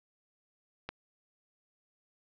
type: click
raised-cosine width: 0.3 ms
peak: -21 dBFS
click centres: 0.89 s
effects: low-pass 5000 Hz 12 dB/octave